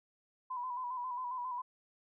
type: tone with vibrato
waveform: sine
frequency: 996 Hz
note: B5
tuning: 14 cents sharp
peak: -36 dBFS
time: 0.5-1.62 s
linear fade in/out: 10 ms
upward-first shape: square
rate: 7.4 Hz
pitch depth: 43 cents each way
effects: none